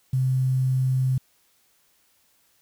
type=tone with quantisation; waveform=sine; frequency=130 Hz; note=C3; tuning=11 cents flat; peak=-19 dBFS; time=0.13-1.18 s; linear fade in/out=5 ms; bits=8; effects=white hiss -64 dBFS RMS until 2.61 s